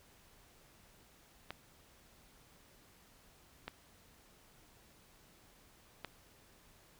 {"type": "clicks", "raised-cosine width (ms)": 0.3, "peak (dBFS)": -25, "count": 3, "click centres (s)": [1.506, 3.68, 6.047], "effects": ["pink hiss -64 dBFS RMS until 6.99 s"]}